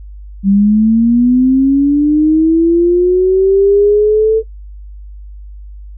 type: linear sweep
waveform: sine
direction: up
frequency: 192.9 to 446.4 Hz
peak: -6 dBFS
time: 0.43-4.43 s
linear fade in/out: 50 ms
effects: noise-tail reverb RT60 0.1 s tail -17 dB re dry + added 50 Hz sine -28 dBFS peak until 5.97 s